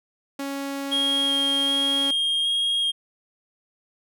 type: tone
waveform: sawtooth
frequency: 277.2 Hz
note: C#4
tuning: in tune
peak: -24 dBFS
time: 0.39-2.11 s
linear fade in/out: 5 ms
type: tone with vibrato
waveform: triangle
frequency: 3246 Hz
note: G#7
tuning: 40 cents flat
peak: -19 dBFS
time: 0.91-2.92 s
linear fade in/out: 20 ms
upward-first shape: square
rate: 1.3 Hz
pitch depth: 9 cents each way
effects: none